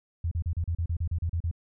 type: tone bursts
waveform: sine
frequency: 84 Hz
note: E2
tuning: 33 cents sharp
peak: -25 dBFS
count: 12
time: 0.24-1.513 s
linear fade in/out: 5 ms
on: 74 ms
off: 35 ms
effects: none